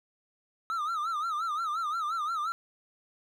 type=tone with vibrato; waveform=triangle; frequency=1275 Hz; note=D#6; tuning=42 cents sharp; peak=-27 dBFS; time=0.7-2.52 s; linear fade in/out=0 ms; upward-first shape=sine; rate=5.7 Hz; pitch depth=130 cents each way; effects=none